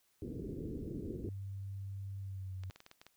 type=low-pass noise; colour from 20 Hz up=white; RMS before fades=-42 dBFS; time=0.22-1.29 s; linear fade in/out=2 ms; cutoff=420 Hz; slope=48 dB/octave
type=tone with pitch glide; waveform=sine; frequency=98 to 93.85 Hz; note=G2 to F#2; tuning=0 to +25 cents; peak=-40 dBFS; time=1.24-2.7 s; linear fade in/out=0 ms; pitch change=-75 cents; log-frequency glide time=2.19-2.55 s
type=clicks; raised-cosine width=0.2 ms; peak=-35 dBFS; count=8; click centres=2.636 / 2.709 / 2.76 / 2.804 / 2.864 / 2.914 / 3.015 / 3.066 s
effects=white hiss -74 dBFS RMS until 3.16 s